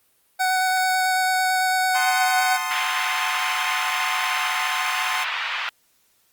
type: tone with vibrato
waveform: 25% pulse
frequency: 747 Hz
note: F#5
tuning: 16 cents sharp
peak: -15 dBFS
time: 0.39-2.58 s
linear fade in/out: 20 ms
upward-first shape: square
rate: 9 Hz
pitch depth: 8 cents each way
type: chord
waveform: 25% pulse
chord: F# diminished seventh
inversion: none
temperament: equal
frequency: 740 / 880 / 1046.5 / 1244.5 Hz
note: F#5 / A5 / C6 / Eb6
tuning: 0 / 0 / 0 / 0 cents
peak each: -27 / -28 / -23 / -29 dBFS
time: 1.94-5.25 s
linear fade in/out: 20 ms
type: band-pass noise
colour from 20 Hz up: white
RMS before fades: -27 dBFS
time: 2.71-5.69 s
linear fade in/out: 0 ms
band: 910 to 3000 Hz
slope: 24 dB/octave
effects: white hiss -63 dBFS RMS until 6.32 s + Opus 32 kbps